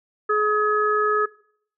harmonic tone, 422.7 Hz, G#4, 31 cents sharp, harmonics 1 / 3 / 4, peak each -21 / -20 / -27 dBFS, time 0.29-1.26 s, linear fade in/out 10 ms, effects noise-tail reverb RT60 0.6 s tail -21 dB re dry

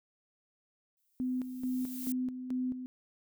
violet noise with exponential growth, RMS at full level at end -39 dBFS, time 0.97-2.12 s, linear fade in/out 1 ms, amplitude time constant 250 ms
sine tone with tremolo, 254 Hz, B3, 49 cents sharp, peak -30 dBFS, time 1.2-2.86 s, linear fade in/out 0 ms, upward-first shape square, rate 2.3 Hz, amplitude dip 60%
effects none

